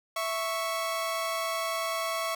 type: tone pair together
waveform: sawtooth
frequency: 659.2 / 1108.7 Hz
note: E5 / C#6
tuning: 0 / 0 cents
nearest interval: major sixth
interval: 900 cents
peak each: -28 dBFS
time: 0.16-2.35 s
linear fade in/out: 5 ms
effects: none